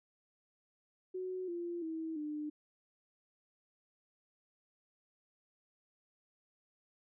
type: tone with pitch steps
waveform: sine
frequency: 370 / 345.2 / 322.1 / 300.5 Hz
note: F#4 / F4 / E4 / D4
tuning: 0 / -20 / -40 / +40 cents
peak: -37 dBFS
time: 1.14-2.5 s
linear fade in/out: 10 ms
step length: 340 ms
effects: none

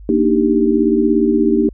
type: chord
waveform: sine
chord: Eb major seventh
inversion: second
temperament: equal with one note detuned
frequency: 233.1 / 294.5 / 311.1 / 392 Hz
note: Bb3 / D4 / Eb4 / G4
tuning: 0 / +5 / 0 / 0 cents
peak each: -16 / -18 / -16 / -16 dBFS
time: 0.09-1.69 s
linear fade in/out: 2 ms
effects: added 50 Hz sine -33 dBFS peak until 1.73 s

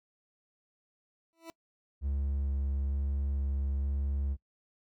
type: tone with exponential growth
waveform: 20% pulse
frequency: 329.6 Hz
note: E4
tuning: in tune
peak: -34 dBFS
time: 1.33-1.5 s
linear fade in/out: 0 ms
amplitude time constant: 35 ms
type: tone with vibrato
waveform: triangle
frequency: 69.3 Hz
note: C#2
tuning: in tune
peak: -27 dBFS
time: 2.01-4.37 s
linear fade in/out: 50 ms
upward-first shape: square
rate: 1.1 Hz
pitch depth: 9 cents each way
effects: noise-tail reverb RT60 0.1 s tail -23 dB re dry

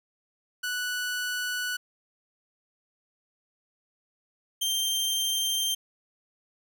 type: tone pair in turn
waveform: sawtooth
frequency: 1480 / 3156 Hz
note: F#6 / G7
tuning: 0 / +11 cents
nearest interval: octave + minor second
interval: 1311 cents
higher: second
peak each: -25 / -22 dBFS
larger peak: second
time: 0.63-1.77 / 4.61-5.75 s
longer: neither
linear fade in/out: 10 ms
effects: none

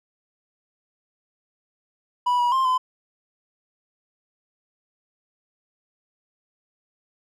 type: tone with pitch steps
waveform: triangle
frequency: 982 / 968 / 1054 / 1020 Hz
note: B5 / B5 / C6 / C6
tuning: -10 / -35 / +12 / -44 cents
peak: -16 dBFS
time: 2.26-2.78 s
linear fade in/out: 10 ms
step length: 130 ms
effects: none

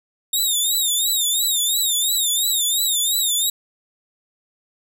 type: tone with vibrato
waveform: 15% pulse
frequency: 3693 Hz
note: A#7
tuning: 17 cents flat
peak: -11 dBFS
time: 0.33-3.5 s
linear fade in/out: 5 ms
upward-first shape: triangle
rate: 2.9 Hz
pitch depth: 140 cents each way
effects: none

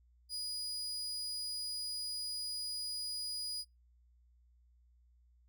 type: tone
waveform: 35% pulse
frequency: 4920 Hz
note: D#8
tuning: 20 cents flat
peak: -36 dBFS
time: 0.29-3.65 s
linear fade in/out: 50 ms
effects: noise-tail reverb RT60 0.2 s tail -25 dB re dry + added 60 Hz sine -64 dBFS peak until 5.48 s

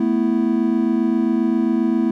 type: chord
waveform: triangle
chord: A suspended second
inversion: none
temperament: just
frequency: 220 / 247.5 / 330 Hz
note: A3 / B3 / E4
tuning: 0 / +4 / +2 cents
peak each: -18 dBFS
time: 0-2.11 s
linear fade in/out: 5 ms
effects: none

